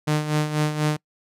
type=tone with tremolo; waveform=sawtooth; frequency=151.6 Hz; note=D#3; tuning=45 cents flat; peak=-14 dBFS; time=0.07-0.97 s; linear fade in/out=10 ms; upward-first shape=sine; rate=4.1 Hz; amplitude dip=65%; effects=noise-tail reverb RT60 0.1 s tail -25 dB re dry + low-pass 11000 Hz 12 dB/octave